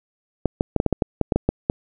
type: clicks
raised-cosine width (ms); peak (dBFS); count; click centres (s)
2; -4; 12; 0.457 / 0.609 / 0.763 / 0.801 / 0.863 / 0.927 / 1.022 / 1.213 / 1.322 / 1.36 / 1.49 / 1.699
effects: none